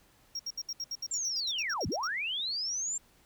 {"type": "tone bursts", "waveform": "triangle", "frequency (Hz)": 5588, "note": "F8", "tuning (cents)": 0, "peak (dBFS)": -32, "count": 16, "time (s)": [0.35, 2.074], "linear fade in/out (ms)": 5, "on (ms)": 44, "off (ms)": 68}
{"type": "linear two-way sweep", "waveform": "sine", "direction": "down then up", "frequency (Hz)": [7459, 55.6, 7459], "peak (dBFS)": -31, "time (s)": [1.11, 2.98], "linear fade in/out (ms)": 5, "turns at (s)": 1.87}
{"effects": ["pink hiss -64 dBFS RMS until 3.25 s"]}